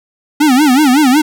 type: tone with vibrato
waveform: square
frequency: 277.2 Hz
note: C#4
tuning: in tune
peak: -7 dBFS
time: 0.4-1.22 s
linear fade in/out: 10 ms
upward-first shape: sine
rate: 5.4 Hz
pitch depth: 200 cents each way
effects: none